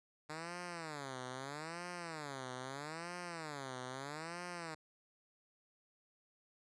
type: tone with vibrato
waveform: 5% pulse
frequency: 150 Hz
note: D3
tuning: 37 cents sharp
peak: -32 dBFS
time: 0.29-4.75 s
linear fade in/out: 10 ms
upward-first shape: sine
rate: 0.78 Hz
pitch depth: 290 cents each way
effects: resampled to 22050 Hz